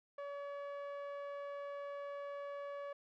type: tone with low-pass filter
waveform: sawtooth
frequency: 568 Hz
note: C#5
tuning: 42 cents sharp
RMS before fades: -45 dBFS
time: 0.18-2.93 s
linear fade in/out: 5 ms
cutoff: 1400 Hz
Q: 0.75
effects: none